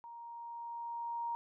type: tone with level ramp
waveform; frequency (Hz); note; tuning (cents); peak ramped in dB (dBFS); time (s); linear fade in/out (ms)
sine; 937; A#5; +9; -47 to -34; 0.04-1.35; 0
effects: none